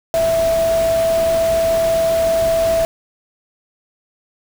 sine tone in noise, 659.3 Hz, E5, in tune, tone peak -13 dBFS, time 0.14-2.85 s, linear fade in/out 0 ms, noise pink, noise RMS -27 dBFS, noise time 0.14-2.85 s, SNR +11 dB, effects none

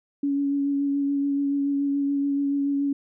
sine tone with vibrato, 281.1 Hz, C#4, 24 cents sharp, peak -21 dBFS, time 0.23-2.93 s, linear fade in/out 5 ms, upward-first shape sine, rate 7 Hz, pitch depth 15 cents each way, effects none

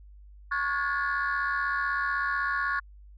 sine tone cluster, 1108 / 1441 / 1658 / 1734 Hz, C#6 / F#6 / G#6 / A6, -1 / -46 / -3 / -26 cents, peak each -29 / -29 / -32 / -32 dBFS, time 0.51-2.8 s, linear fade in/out 10 ms, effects tanh soft clip ceiling -20 dBFS + added 50 Hz sine -47 dBFS peak until 3.17 s

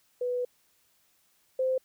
sine tone pair in turn, 493.9 / 519 Hz, B4 / C5, 0 / -14 cents, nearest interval minor second, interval 86 cents, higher second, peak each -27 / -24 dBFS, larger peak second, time 0.21-0.45 / 1.59-1.78 s, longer first, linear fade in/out 5 ms, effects white hiss -68 dBFS RMS until 1.84 s

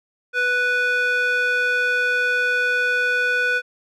square tone with band-pass filter, 493.9 Hz, B4, in tune, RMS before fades -20 dBFS, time 0.33-3.62 s, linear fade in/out 50 ms, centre 1800 Hz, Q 7.7, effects none

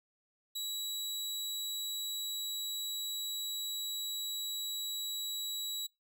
sawtooth tone, 3900 Hz, B7, 23 cents flat, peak -33 dBFS, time 0.55-5.87 s, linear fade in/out 10 ms, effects noise-tail reverb RT60 0.2 s tail -24 dB re dry

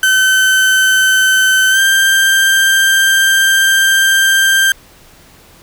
35% pulse tone with pitch glide, 1532 to 1578.7 Hz, G6 to G6, -40 to +12 cents, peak -6 dBFS, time 0.03-4.72 s, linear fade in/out 2 ms, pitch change +52 cents, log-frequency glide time 1.7-1.8 s, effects pink hiss -43 dBFS RMS until 5.62 s

